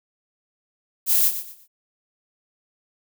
violet noise with echo, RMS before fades -18 dBFS, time 1.06-1.32 s, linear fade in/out 50 ms, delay 120 ms, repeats 3, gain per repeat -11 dB, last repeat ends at 1.68 s, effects none

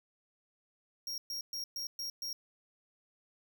45% pulse tone bursts, 5588 Hz, F8, in tune, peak -37 dBFS, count 6, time 1.07-2.33 s, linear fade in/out 2 ms, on 110 ms, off 120 ms, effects none

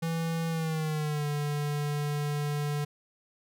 square tone with pitch glide, 164.81 to 146.83 Hz, E3 to D3, 0 to 0 cents, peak -29 dBFS, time 0.02-2.85 s, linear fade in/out 10 ms, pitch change -200 cents, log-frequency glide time 0.49-1.26 s, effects none

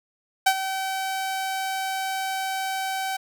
sawtooth tone with ADSR envelope, 767 Hz, G5, 38 cents flat, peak -10 dBFS, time 0.46-3.17 s, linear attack 9 ms, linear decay 64 ms, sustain -12 dB, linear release 10 ms, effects none

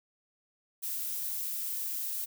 violet noise, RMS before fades -35 dBFS, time 0.82-2.26 s, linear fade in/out 20 ms, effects none

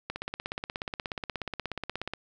click train, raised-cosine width 0.3 ms, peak -17 dBFS, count 35, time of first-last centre 0.1-2.136 s, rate 16.7 Hz, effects none

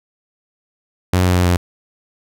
sawtooth tone with pitch steps, 91.3 / 90.36 / 89.42 / 88.5 Hz, F#2 / F#2 / F2 / F2, -23 / -40 / +41 / +23 cents, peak -8 dBFS, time 1.13-1.57 s, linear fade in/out 5 ms, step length 110 ms, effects none

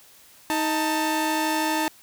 sawtooth tone pair together, 314.2 / 890 Hz, D#4 / A5, +17 / +20 cents, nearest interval octave + tritone, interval 1803 cents, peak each -21 dBFS, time 0.5-1.88 s, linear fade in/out 0 ms, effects white hiss -52 dBFS RMS until 2.02 s

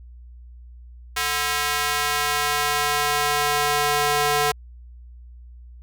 square tone with high-pass filter sweep, 146.83 Hz, D3, in tune, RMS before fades -22 dBFS, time 1.16-4.52 s, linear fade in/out 10 ms, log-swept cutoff 1400 to 600 Hz, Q 0.87, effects added 60 Hz sine -40 dBFS peak until 5.82 s

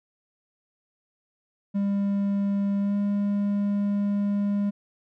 triangle tone with pitch glide, 200 to 202.8 Hz, G3 to G#3, +35 to -41 cents, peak -20 dBFS, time 1.74-4.71 s, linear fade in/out 20 ms, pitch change +24 cents, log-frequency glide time 2.8-2.96 s, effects none

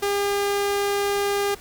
sawtooth tone, 403.2 Hz, G4, 49 cents sharp, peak -17 dBFS, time 0.02-1.55 s, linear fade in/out 10 ms, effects pink hiss -45 dBFS RMS until 1.6 s

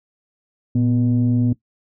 sine tone pair together, 116.54 / 246.2 Hz, A#2 / B3, 0 / -5 cents, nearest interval octave + minor second, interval 1295 cents, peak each -16 dBFS, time 0.75-1.53 s, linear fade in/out 5 ms, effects noise-tail reverb RT60 0.1 s tail -18 dB re dry + tanh soft clip ceiling -10 dBFS

